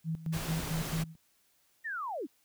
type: tone with tremolo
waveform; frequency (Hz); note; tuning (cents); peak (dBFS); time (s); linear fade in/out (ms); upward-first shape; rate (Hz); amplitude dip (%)
sine; 161.5; E3; -35; -30; 0.04-1.16; 50; square; 4.5; 80
type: noise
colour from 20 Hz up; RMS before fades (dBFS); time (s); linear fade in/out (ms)
pink; -38; 0.32-1.04; 20
type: linear sweep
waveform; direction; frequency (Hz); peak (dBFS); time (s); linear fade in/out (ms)
sine; down; 1893 to 223.3; -34; 1.84-2.27; 20
effects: white hiss -70 dBFS RMS until 2.44 s